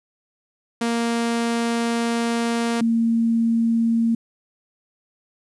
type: tone pair in turn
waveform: sawtooth / sine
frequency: 233.1 / 229.4 Hz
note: A#3 / A#3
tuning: 0 / -28 cents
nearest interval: unison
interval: 28 cents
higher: first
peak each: -16 dBFS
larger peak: neither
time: 0.81-2.81 / 2.81-4.15 s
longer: first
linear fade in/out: 5 ms
effects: resampled to 24000 Hz + 9-bit